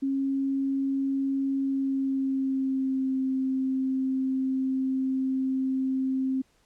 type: tone with pitch glide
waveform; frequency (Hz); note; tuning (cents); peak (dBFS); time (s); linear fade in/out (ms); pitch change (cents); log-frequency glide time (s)
sine; 271.9 to 263.4; C#4 to C4; -33 to +12; -24; 0.02-6.42; 10; -55; 1.57-3.2
effects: pink hiss -66 dBFS RMS until 6.65 s + low-pass 10000 Hz 12 dB/octave